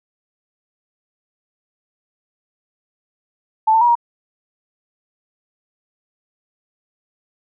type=tone with pitch steps; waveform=sine; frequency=877 / 895 / 959 / 945 Hz; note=A5 / A5 / A#5 / A#5; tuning=-6 / +29 / +49 / +23 cents; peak=-10 dBFS; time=3.67-3.954 s; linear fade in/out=10 ms; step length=71 ms; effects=none